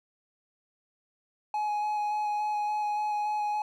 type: tone with vibrato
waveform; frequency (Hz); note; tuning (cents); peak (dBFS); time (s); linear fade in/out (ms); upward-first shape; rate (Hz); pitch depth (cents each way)
triangle; 840; G#5; +19; -25; 1.54-3.62; 2; square; 3.5; 10
effects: none